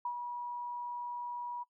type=tone with ADSR envelope; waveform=sine; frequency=967 Hz; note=B5; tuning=37 cents flat; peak=-32 dBFS; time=0.05-1.64 s; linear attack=4 ms; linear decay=78 ms; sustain=-5 dB; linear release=18 ms; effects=noise-tail reverb RT60 0.1 s tail -21 dB re dry